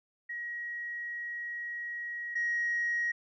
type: tone pair in turn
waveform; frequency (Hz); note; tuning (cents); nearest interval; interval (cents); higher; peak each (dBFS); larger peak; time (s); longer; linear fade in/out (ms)
sine; 1900 / 1891.1; A#6 / A#6; +33 / +24; unison; 9; first; -35 / -27; second; 0.29-2.35 / 2.35-3.12; first; 10
effects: tanh soft clip ceiling -24 dBFS